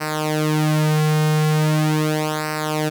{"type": "tone with flanger", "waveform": "sawtooth", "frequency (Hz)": 153.8, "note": "D#3", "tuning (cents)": -20, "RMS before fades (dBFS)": -19, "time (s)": [0, 2.9], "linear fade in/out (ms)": 20, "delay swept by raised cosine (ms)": [0.29, 3.49], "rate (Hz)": 0.4, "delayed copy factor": -0.8, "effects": []}